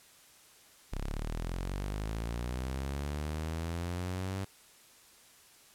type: linear sweep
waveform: sawtooth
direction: up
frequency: 32.12 to 97.7 Hz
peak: -30 dBFS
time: 0.92-4.45 s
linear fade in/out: 10 ms
effects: white hiss -59 dBFS RMS until 5.74 s + low-pass 12000 Hz 12 dB/octave